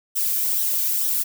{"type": "noise with flanger", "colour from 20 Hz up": "violet", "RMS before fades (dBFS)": -22, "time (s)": [0.15, 1.24], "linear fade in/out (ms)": 20, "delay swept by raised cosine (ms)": [0.42, 1.52], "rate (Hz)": 2.2, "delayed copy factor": -0.5, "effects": []}